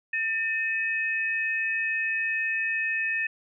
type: tone pair together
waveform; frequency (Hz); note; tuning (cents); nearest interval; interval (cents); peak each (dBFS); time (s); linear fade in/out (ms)
sine; 1798.9 / 2546; A6 / D#7; +38 / +39; tritone; 601; -27 / -28; 0.13-3.27; 5
effects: none